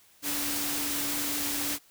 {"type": "tone in noise", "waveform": "sine", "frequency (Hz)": 289.4, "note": "D4", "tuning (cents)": -25, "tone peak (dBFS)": -37, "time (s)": [0.22, 1.79], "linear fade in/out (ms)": 50, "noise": "white", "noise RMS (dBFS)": -31, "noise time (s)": [0.22, 1.79], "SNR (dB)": -9, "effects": ["white hiss -60 dBFS RMS until 1.9 s"]}